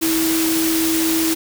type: tone in noise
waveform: sine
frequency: 324.4 Hz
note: E4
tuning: 28 cents flat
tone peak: -17 dBFS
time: 0.01-1.35 s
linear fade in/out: 20 ms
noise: white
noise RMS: -22 dBFS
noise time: 0.01-1.35 s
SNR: +2 dB
effects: none